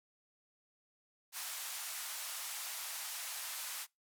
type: band-pass noise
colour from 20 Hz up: white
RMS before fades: -43 dBFS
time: 1.32-3.87 s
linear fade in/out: 50 ms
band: 730 to 14000 Hz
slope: 24 dB/octave
effects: noise-tail reverb RT60 0.2 s tail -24 dB re dry